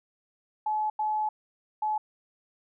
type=tone bursts at uneven times; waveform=sine; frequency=856 Hz; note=A5; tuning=48 cents flat; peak=-25 dBFS; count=3; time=0.66-0.9 / 0.99-1.29 / 1.82-1.98 s; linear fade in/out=5 ms; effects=none